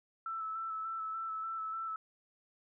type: tone with vibrato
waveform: sine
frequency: 1318.5 Hz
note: E6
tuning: in tune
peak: -36 dBFS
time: 0.26-1.96 s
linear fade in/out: 2 ms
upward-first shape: square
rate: 3.4 Hz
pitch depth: 17 cents each way
effects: none